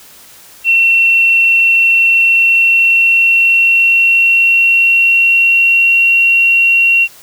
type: tone with pitch glide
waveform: sine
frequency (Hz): 2713 to 2740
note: E7 to F7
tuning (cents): +49 to -34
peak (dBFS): -6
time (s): 0.64-7.08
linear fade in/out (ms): 50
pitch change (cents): +17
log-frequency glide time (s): 2.14-6.08
effects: white hiss -39 dBFS RMS until 7.22 s